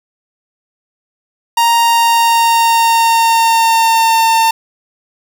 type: tone with pitch glide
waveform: 45% pulse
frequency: 932.3 to 903.1 Hz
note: A#5 to A5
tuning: 0 to +45 cents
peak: -8 dBFS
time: 1.57-4.51 s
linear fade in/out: 5 ms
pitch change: -55 cents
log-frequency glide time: 1.74-4.31 s
effects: none